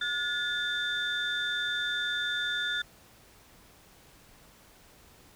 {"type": "tone cluster", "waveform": "sine", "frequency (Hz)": [1440, 1722, 3560], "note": ["F#6", "A6", "A7"], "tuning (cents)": [-47, -38, 20], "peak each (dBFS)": [-31, -33, -31], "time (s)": [0.01, 2.82], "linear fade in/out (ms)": 5, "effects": ["tanh soft clip ceiling -23 dBFS", "pink hiss -57 dBFS RMS until 5.35 s"]}